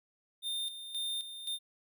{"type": "tone with tremolo", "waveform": "square", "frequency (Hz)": 3626, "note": "A#7", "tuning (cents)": -49, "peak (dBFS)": -34, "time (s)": [0.42, 1.59], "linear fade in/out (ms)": 50, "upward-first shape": "square", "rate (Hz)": 1.9, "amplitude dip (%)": 65, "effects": []}